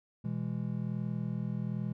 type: chord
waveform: triangle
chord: E major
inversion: second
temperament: just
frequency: 123.61 / 164.81 / 206 Hz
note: B2 / E3 / G#3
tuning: +2 / 0 / -14 cents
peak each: -34 / -35 / -35 dBFS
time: 0.24-1.93 s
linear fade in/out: 10 ms
effects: none